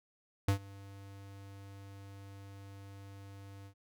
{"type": "tone with ADSR envelope", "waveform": "square", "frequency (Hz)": 98.8, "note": "G2", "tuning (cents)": 14, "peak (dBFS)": -25, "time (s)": [0.48, 3.74], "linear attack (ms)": 5, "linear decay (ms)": 96, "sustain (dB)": -24, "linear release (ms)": 79, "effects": []}